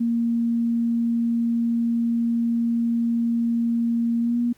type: tone with pitch glide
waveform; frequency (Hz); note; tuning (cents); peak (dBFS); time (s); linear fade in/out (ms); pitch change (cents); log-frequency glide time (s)
sine; 233.1 to 239; A#3 to A#3; 0 to +43; -19; 0-4.53; 10; +43; 4.2-4.38
effects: pink hiss -59 dBFS RMS until 4.57 s